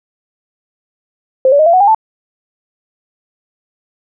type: tone with pitch steps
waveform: sine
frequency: 523.3 / 570.7 / 622.3 / 678.6 / 740.1 / 807 / 880.1 Hz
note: C5 / D5 / D#5 / F5 / F#5 / G#5 / A5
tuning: 0 / -50 / 0 / -50 / 0 / -50 / 0 cents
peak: -5 dBFS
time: 1.45-1.947 s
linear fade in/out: 2 ms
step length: 71 ms
effects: none